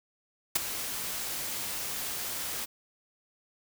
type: noise with ADSR envelope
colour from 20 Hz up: white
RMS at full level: -22 dBFS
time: 0.55-2.66 s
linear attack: 10 ms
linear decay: 13 ms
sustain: -13 dB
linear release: 22 ms
effects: none